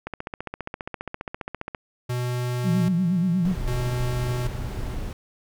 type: click train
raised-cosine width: 0.5 ms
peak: -16 dBFS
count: 26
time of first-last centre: 0.07-1.748 s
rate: 14.9 Hz
type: tone with tremolo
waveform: square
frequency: 123.47 Hz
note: B2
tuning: in tune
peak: -25 dBFS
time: 2.09-4.95 s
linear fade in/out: 10 ms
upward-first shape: square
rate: 0.63 Hz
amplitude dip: 75%
type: tone with vibrato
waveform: sine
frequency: 177.6 Hz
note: F3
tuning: 29 cents sharp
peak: -19 dBFS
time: 2.63-3.56 s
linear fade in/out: 50 ms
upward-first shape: sine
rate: 8.4 Hz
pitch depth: 120 cents each way
type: noise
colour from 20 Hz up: brown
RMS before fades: -30 dBFS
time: 3.45-5.13 s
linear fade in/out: 2 ms
effects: none